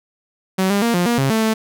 sawtooth tone with pitch steps, 188.8 / 201.2 / 233.7 / 176.5 / 237.5 / 135.6 / 221.6 / 220.4 Hz, F#3 / G3 / A#3 / F3 / A#3 / C#3 / A3 / A3, +35 / +45 / +5 / +19 / +33 / -38 / +13 / +3 cents, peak -11 dBFS, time 0.58-1.54 s, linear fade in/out 10 ms, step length 120 ms, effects none

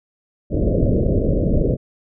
pink low-pass noise, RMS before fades -17 dBFS, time 0.5-1.77 s, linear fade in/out 50 ms, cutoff 620 Hz, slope 96 dB/octave, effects none

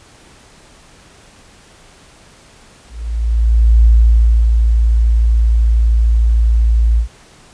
sine tone with ADSR envelope, 56.5 Hz, A1, 47 cents sharp, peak -4 dBFS, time 2.89-7.08 s, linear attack 950 ms, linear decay 640 ms, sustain -4 dB, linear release 100 ms, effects pink hiss -44 dBFS RMS until 7.53 s + resampled to 22050 Hz

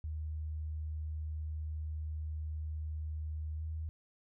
sine tone with pitch glide, 77.4 to 79.07 Hz, D#2 to D#2, -9 to +28 cents, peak -36 dBFS, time 0.04-3.89 s, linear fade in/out 0 ms, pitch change +37 cents, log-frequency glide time 3.57-3.62 s, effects none

